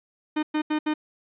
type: tone bursts at uneven times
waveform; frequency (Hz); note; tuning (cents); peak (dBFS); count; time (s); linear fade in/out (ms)
45% pulse; 305.5; D#4; -32; -22; 4; 0.36-0.43 / 0.54-0.62 / 0.7-0.79 / 0.86-0.94; 10
effects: resampled to 8000 Hz + 10-bit